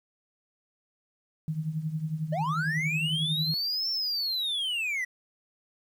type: tone with tremolo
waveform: sine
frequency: 156.9 Hz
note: D#3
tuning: 15 cents sharp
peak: -25 dBFS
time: 1.48-3.54 s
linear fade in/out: 0 ms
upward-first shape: triangle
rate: 11 Hz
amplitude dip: 80%
type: linear two-way sweep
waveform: triangle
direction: up then down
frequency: 568 to 5440 to 1917 Hz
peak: -26 dBFS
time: 2.32-5.05 s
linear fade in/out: 10 ms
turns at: 3.9 s
effects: 10-bit